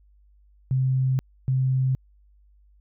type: tone pair in turn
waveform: sine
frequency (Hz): 130.81 / 130.81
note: C3 / C3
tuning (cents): 0 / 0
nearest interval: unison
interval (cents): 0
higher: neither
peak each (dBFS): -19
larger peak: neither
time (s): 0.71-1.19 / 1.48-1.95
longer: first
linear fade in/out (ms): 0
effects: added 50 Hz sine -54 dBFS peak until 2.8 s